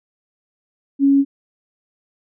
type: tone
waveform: sine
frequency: 277.2 Hz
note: C#4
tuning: in tune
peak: -10 dBFS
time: 0.99-1.25 s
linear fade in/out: 50 ms
effects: none